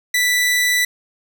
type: tone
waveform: sawtooth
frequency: 1975.5 Hz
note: B6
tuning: in tune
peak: -11 dBFS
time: 0.14-0.85 s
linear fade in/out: 5 ms
effects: none